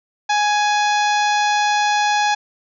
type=harmonic tone with a mistuned harmonic; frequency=833 Hz; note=G#5; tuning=5 cents sharp; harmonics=1 / 2 / 3 / 4 / 5 / 6 / 7 / 8; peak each=-16 / -22 / -26 / -28 / -30 / -32 / -33 / -34 dBFS; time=0.29-2.35 s; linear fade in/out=10 ms; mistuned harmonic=4; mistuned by=+43 cents; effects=none